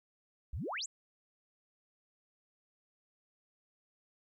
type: exponential sweep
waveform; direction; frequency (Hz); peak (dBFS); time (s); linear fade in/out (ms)
sine; up; 50.4 to 8260; -36; 0.53-0.86; 5
effects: 13-bit